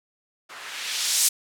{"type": "noise with low-pass filter sweep", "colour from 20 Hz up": "violet", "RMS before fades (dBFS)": -26, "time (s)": [0.49, 1.29], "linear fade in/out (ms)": 10, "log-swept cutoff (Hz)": [1100, 8800], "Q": 1, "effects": []}